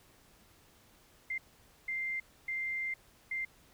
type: tone bursts at uneven times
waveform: sine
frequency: 2093 Hz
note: C7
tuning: in tune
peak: -33 dBFS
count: 4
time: 1.3-1.38 / 1.88-2.2 / 2.48-2.94 / 3.31-3.45 s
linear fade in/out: 5 ms
effects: pink hiss -63 dBFS RMS until 3.73 s